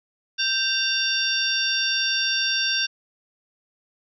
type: tone cluster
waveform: sine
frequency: 1566 / 2771 / 3574 / 4593 / 5590 Hz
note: G6 / F7 / A7 / D8 / F8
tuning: -2 / -14 / +26 / -39 / +1 cents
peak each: -27 dBFS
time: 0.38-2.87 s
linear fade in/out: 20 ms
effects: none